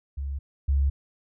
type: tone pair in turn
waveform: sine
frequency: 69.3 / 69.3 Hz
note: C#2 / C#2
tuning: 0 / 0 cents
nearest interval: unison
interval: 0 cents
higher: neither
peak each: -28 / -19 dBFS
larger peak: second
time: 0.17-0.39 / 0.68-0.9 s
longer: neither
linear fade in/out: 10 ms
effects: none

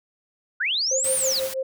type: linear two-way sweep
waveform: sine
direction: up then down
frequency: 1355 to 9530 to 3681 Hz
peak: -21 dBFS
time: 0.6-1.4 s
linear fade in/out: 10 ms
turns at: 1.15 s
type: tone with tremolo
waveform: sine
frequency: 528 Hz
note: C5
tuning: 16 cents sharp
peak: -22 dBFS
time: 0.91-1.63 s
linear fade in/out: 5 ms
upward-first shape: sine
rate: 6.2 Hz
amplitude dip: 90%
type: noise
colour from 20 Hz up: white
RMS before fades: -33 dBFS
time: 1.04-1.54 s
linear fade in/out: 5 ms
effects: none

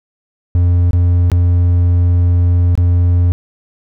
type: tone with dropouts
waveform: triangle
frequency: 87.8 Hz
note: F2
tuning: 10 cents sharp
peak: -6 dBFS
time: 0.55-3.32 s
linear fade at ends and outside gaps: 0 ms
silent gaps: 0.909-0.932 / 1.3-1.317 / 2.753-2.776 s
effects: none

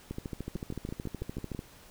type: two click trains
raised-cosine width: 3 ms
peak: -24 / -23 dBFS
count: 7 / 21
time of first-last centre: 0.56-1.548 / 0.11-1.591 s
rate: 6.07 / 13.5 Hz
effects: pink hiss -55 dBFS RMS until 1.9 s

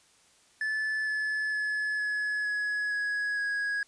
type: tone with pitch steps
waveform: triangle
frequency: 1739 / 1725 / 1711.1 / 1697.3 / 1683.6 / 1670.1 / 1656.6 Hz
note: A6 / A6 / A6 / G#6 / G#6 / G#6 / G#6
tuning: -21 / -35 / -49 / +37 / +23 / +9 / -5 cents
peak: -26 dBFS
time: 0.61-3.83 s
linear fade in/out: 2 ms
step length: 460 ms
effects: white hiss -62 dBFS RMS until 3.87 s + resampled to 22050 Hz

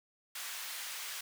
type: high-pass noise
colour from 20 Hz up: pink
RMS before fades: -42 dBFS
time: 0.35-1.21 s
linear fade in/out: 5 ms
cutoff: 1600 Hz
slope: 12 dB/octave
effects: none

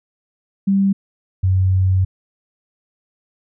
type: tone pair in turn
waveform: sine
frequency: 196 / 93.85 Hz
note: G3 / F#2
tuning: 0 / +25 cents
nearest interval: octave + minor second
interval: 1275 cents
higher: first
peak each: -12 dBFS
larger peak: neither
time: 0.67-0.93 / 1.43-2.05 s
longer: second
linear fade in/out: 10 ms
effects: none

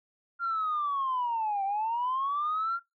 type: linear two-way sweep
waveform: sine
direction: down then up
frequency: 1396.9 to 773 to 1396.9 Hz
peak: -26 dBFS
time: 0.39-2.8 s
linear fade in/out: 50 ms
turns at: 1.64 s
effects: noise-tail reverb RT60 0.2 s tail -23 dB re dry + tanh soft clip ceiling -23 dBFS

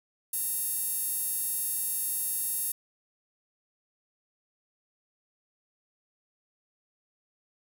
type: tone with high-pass filter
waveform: sawtooth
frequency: 921 Hz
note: A#5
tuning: 21 cents flat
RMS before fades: -31 dBFS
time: 0.33-2.72 s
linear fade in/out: 5 ms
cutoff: 11000 Hz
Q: 2.4
effects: none

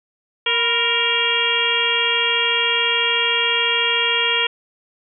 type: harmonic tone with a mistuned harmonic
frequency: 466.2 Hz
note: A#4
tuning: in tune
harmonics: 1 / 2 / 3 / 4 / 5 / 6 / 7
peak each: -27 / -27 / -27 / -26 / -23 / -21 / -21 dBFS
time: 0.46-4.47 s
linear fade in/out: 5 ms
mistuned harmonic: 2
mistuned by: +86 cents
effects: none

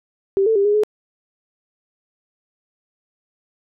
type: tone with pitch steps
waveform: sine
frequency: 390.9 / 445 / 398.6 / 413.9 / 424.1 Hz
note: G4 / A4 / G4 / G#4 / G#4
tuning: -5 / +20 / +29 / -6 / +36 cents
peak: -13 dBFS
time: 0.37-0.835 s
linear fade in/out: 0 ms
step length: 93 ms
effects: none

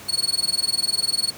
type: tone with tremolo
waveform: 35% pulse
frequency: 4384 Hz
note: C#8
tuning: 20 cents flat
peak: -15 dBFS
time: 0.08-1.31 s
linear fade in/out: 20 ms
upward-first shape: sine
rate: 20 Hz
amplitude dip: 100%
effects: pink hiss -40 dBFS RMS until 1.37 s + high-pass 100 Hz 12 dB/octave

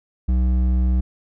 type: tone with hard clipping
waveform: sine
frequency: 62.5 Hz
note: B1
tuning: 21 cents sharp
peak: -17 dBFS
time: 0.28-1.01 s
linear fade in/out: 10 ms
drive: 8 dB
effects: none

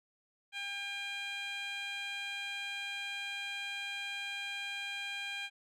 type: tone with band-pass filter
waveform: 15% pulse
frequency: 802 Hz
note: G5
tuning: 39 cents sharp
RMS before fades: -40 dBFS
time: 0.52-5.5 s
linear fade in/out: 50 ms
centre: 2800 Hz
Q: 1.4
effects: none

